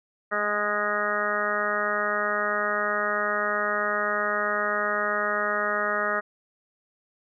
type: harmonic tone with a mistuned harmonic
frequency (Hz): 207.7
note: G#3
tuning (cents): 0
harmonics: 1 / 2 / 3 / 4 / 5 / 6 / 7 / 8 / 9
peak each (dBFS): -39 / -34 / -30 / -38 / -38 / -28 / -31 / -33 / -31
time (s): 0.31-6.21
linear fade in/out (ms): 20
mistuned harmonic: 1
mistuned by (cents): +21
effects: none